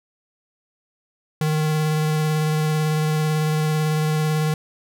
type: tone with vibrato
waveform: square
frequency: 154.5 Hz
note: D#3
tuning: 12 cents flat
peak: -19 dBFS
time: 1.41-4.54 s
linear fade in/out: 2 ms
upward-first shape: sine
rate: 18 Hz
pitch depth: 15 cents each way
effects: none

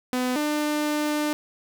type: tone pair in turn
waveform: sawtooth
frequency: 251.7 / 299.3 Hz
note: B3 / D4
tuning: +33 / +33 cents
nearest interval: minor third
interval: 300 cents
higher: second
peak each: -19 dBFS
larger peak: neither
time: 0.13-0.36 / 0.36-1.33 s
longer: second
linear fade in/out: 0 ms
effects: none

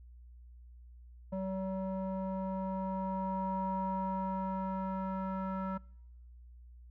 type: tone with low-pass filter sweep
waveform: square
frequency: 190 Hz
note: F#3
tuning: 46 cents sharp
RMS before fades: -36 dBFS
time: 1.32-5.78 s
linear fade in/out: 10 ms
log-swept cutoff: 730 to 1200 Hz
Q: 6.5
effects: noise-tail reverb RT60 0.8 s tail -26 dB re dry + added 60 Hz sine -51 dBFS peak until 6.9 s

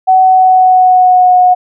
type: tone with pitch glide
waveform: sine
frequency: 751 to 728.4 Hz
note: F#5 to F#5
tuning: +26 to -27 cents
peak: -3 dBFS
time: 0.07-1.55 s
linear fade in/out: 20 ms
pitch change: -53 cents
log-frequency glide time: 0.24-1.35 s
effects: none

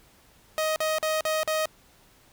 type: tone bursts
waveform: sawtooth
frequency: 627 Hz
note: D#5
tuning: 13 cents sharp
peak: -20 dBFS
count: 5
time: 0.58-1.656 s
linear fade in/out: 0 ms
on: 180 ms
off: 44 ms
effects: pink hiss -58 dBFS RMS until 2.32 s

